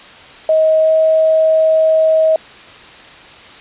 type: tone with pitch glide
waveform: sine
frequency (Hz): 632 to 636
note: D#5 to D#5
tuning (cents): +27 to +38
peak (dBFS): -8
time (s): 0.49-2.36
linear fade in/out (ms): 2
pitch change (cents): +11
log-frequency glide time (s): 0.8-0.91
effects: white hiss -37 dBFS RMS until 3.6 s + resampled to 8000 Hz